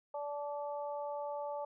harmonic tone, 290 Hz, D4, 22 cents flat, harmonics 2 / 3 / 4, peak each -39 / -41 / -50 dBFS, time 0.14-1.65 s, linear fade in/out 5 ms, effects none

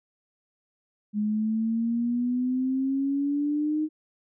sine exponential sweep, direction up, 207.7 to 311.1 Hz, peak -23 dBFS, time 1.13-3.89 s, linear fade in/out 50 ms, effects none

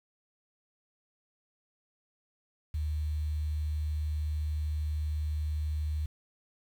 sine tone with quantisation, 76.1 Hz, D#2, 38 cents flat, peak -29 dBFS, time 2.74-6.06 s, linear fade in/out 5 ms, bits 9, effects none

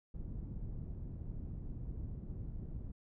pink low-pass noise, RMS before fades -43 dBFS, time 0.14-2.92 s, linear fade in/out 5 ms, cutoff 170 Hz, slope 12 dB/octave, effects none

